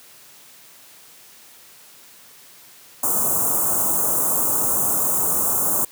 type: band-stop noise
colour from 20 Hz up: white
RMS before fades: -20 dBFS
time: 3.03-5.85 s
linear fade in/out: 5 ms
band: 1300 to 6900 Hz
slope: 48 dB/octave
effects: white hiss -47 dBFS RMS until 5.91 s + high-pass 100 Hz 12 dB/octave